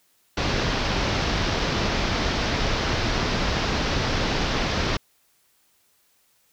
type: low-pass noise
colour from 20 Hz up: pink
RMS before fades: -24 dBFS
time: 0.37-4.97 s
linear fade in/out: 5 ms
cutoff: 5700 Hz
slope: 48 dB/octave
effects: white hiss -64 dBFS RMS until 6.52 s